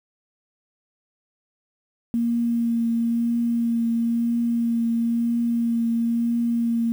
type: tone with vibrato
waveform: sine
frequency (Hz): 233.1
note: A#3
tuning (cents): 0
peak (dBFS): -19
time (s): 2.14-6.92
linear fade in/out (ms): 0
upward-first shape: triangle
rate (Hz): 1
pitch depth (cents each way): 18
effects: 8-bit